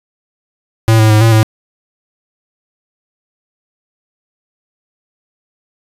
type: tone with pitch steps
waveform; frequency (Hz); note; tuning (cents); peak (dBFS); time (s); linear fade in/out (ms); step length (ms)
square; 112.2 / 109.4 / 107.3 / 113.6 / 109.7; A2 / A2 / A2 / A#2 / A2; +34 / -9 / -43 / -44 / -5; -6; 0.88-1.43; 0; 110
effects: resampled to 32000 Hz + 7-bit